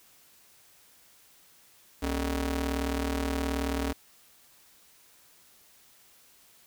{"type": "ring-modulated tone", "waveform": "sawtooth", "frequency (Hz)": 171.2, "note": "F3", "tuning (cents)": -34, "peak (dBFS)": -21, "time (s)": [2.02, 3.93], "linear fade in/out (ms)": 10, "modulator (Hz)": 105, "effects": ["white hiss -59 dBFS RMS until 6.66 s"]}